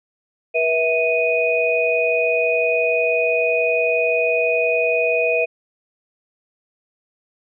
sine tone cluster, 482.4 / 651 / 2486 Hz, B4 / E5 / D#7, -41 / -22 / -2 cents, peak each -20 dBFS, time 0.54-5.46 s, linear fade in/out 20 ms, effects none

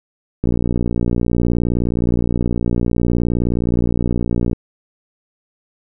click train, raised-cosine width 3 ms, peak -5 dBFS, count 244, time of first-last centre 0.44-4.531 s, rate 59.4 Hz, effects none

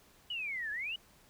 sine exponential two-way sweep, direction down then up, 3000 to 1661.2 to 3000 Hz, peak -35 dBFS, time 0.3-0.96 s, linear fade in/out 5 ms, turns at 0.71 s, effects pink hiss -63 dBFS RMS until 1.29 s

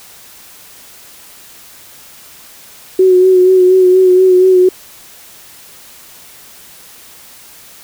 sine tone with vibrato, 370 Hz, F#4, in tune, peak -4 dBFS, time 2.99-4.69 s, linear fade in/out 5 ms, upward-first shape sine, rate 4.2 Hz, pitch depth 30 cents each way, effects white hiss -38 dBFS RMS until 7.83 s

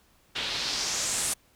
white noise with low-pass filter sweep, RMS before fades -30 dBFS, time 0.35-1.34 s, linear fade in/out 10 ms, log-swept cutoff 3300 to 9600 Hz, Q 2.5, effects pink hiss -63 dBFS RMS until 1.55 s

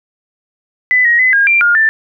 sine tone with pitch steps, 2002 / 1888 / 2021 / 1623 / 2370 / 1418 / 1774 Hz, B6 / A#6 / B6 / G#6 / D7 / F6 / A6, +23 / +22 / +39 / -40 / +15 / +26 / +14 cents, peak -7 dBFS, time 0.91-1.89 s, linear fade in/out 0 ms, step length 140 ms, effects none

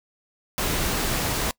pink noise, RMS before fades -25 dBFS, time 0.58-1.51 s, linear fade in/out 0 ms, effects noise-tail reverb RT60 0.1 s tail -24 dB re dry

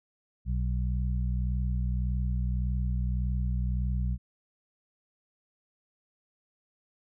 harmonic tone, 61.74 Hz, B1, in tune, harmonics 1 / 2 / 3, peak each -27 / -33 / -37 dBFS, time 0.45-4.18 s, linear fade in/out 50 ms, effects none

